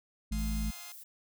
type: harmonic tone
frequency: 53.6 Hz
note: A1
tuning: 45 cents flat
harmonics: 1 / 3 / 4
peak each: -31 / -41 / -36 dBFS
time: 0.31-0.71 s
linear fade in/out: 10 ms
type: chord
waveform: 5% pulse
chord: F minor seventh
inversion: none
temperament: just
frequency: 698.5 / 838.1 / 1047.7 / 1257.2 Hz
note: F5 / Ab5 / C6 / Eb6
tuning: 0 / +16 / +2 / +18 cents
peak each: -40 / -43 / -40 / -42 dBFS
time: 0.32-0.92 s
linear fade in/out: 2 ms
type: noise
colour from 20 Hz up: violet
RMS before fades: -49 dBFS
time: 0.38-1.04 s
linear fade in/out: 10 ms
effects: none